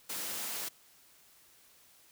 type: high-pass noise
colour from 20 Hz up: white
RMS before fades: -38 dBFS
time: 0.09-0.69 s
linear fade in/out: 10 ms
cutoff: 150 Hz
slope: 24 dB/octave
effects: white hiss -62 dBFS RMS until 2.11 s

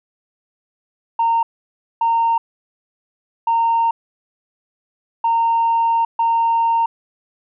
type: tone bursts at uneven times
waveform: sine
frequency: 920 Hz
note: A#5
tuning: 23 cents flat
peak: -12 dBFS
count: 5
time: 1.19-1.43 / 2.01-2.38 / 3.47-3.91 / 5.24-6.05 / 6.19-6.86 s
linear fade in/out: 5 ms
effects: tanh soft clip ceiling -10 dBFS

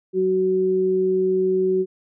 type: tone pair together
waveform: sine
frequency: 187 / 374 Hz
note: F#3 / F#4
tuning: +19 / +19 cents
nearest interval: octave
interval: 1200 cents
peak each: -27 / -17 dBFS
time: 0.13-1.86 s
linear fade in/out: 50 ms
effects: none

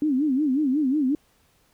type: tone with vibrato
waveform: sine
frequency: 280.6 Hz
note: C#4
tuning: 21 cents sharp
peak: -19 dBFS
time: 0.02-1.15 s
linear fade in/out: 2 ms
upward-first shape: sine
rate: 5.5 Hz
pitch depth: 180 cents each way
effects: pink hiss -63 dBFS RMS until 1.73 s

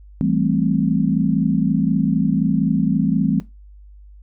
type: chord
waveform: sine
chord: A minor seventh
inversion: second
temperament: equal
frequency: 164.81 / 196 / 220 / 261.6 Hz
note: E3 / G3 / A3 / C4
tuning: 0 / 0 / 0 / 0 cents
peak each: -21 dBFS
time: 0.21-3.4 s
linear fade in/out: 0 ms
effects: noise-tail reverb RT60 0.2 s tail -17 dB re dry + added 50 Hz sine -40 dBFS peak until 4.22 s

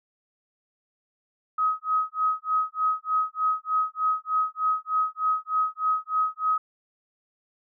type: tone with tremolo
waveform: sine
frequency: 1267 Hz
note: D#6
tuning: 31 cents sharp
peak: -19 dBFS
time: 1.58-6.58 s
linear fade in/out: 5 ms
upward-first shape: sine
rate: 3.3 Hz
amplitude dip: 100%
effects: none

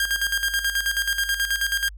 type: tone with tremolo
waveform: sawtooth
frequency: 1609 Hz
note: G6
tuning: 45 cents sharp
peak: -16 dBFS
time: 0-1.89 s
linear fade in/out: 2 ms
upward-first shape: square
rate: 9.3 Hz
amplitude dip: 65%
effects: added 50 Hz sine -37 dBFS peak until 1.97 s

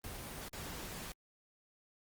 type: noise with dropouts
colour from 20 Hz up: pink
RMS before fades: -45 dBFS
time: 0.04-1.12 s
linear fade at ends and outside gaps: 1 ms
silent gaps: 0.485-0.53 s
effects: Opus 24 kbps

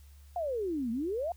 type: exponential two-way sweep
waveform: sine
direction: down then up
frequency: 730 to 220 to 730 Hz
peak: -30 dBFS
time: 0.36-1.32 s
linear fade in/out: 2 ms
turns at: 0.91 s
effects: added 71 Hz sine -51 dBFS peak until 1.36 s + white hiss -65 dBFS RMS until 1.36 s

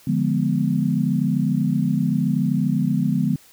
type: chord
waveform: sine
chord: D diminished seventh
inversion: none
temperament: equal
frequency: 146.83 / 174.61 / 207.7 / 246.9 Hz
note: D3 / F3 / Ab3 / Cb4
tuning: 0 / 0 / 0 / 0 cents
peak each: -23 dBFS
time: 0.07-3.36 s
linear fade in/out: 5 ms
effects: white hiss -51 dBFS RMS until 3.52 s

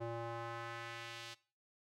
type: tone with band-pass filter sweep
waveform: square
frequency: 116.54 Hz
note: A#2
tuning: in tune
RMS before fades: -45 dBFS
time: 0-1.35 s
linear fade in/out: 20 ms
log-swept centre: 540 to 3900 Hz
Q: 1.1
effects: noise-tail reverb RT60 0.4 s tail -20 dB re dry

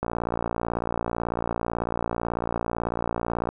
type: click train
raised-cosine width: 1 ms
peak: -12 dBFS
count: 202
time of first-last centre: 0.03-3.49 s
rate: 58.1 Hz
effects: none

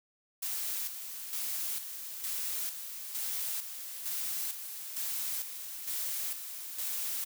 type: noise with tremolo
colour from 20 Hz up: blue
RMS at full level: -35 dBFS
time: 0.42-7.25 s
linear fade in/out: 10 ms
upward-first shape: square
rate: 1.1 Hz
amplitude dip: 55%
effects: none

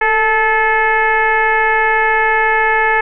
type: tone with frequency modulation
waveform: sine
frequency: 1304 Hz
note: E6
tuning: 19 cents flat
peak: -10 dBFS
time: 0.01-3.01 s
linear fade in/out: 5 ms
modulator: 429 Hz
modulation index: 2
effects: none

